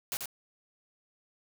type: noise with echo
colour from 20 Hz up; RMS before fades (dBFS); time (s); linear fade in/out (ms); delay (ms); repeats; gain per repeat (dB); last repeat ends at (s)
white; -34; 0.12-0.17; 0; 87; 1; -4; 0.257
effects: none